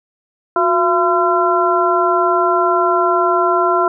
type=harmonic tone with a mistuned harmonic; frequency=339.9 Hz; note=F4; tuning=47 cents flat; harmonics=1 / 2 / 3 / 4; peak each=-17 / -17 / -17 / -17 dBFS; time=0.56-3.88 s; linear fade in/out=2 ms; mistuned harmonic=1; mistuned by=+110 cents; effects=none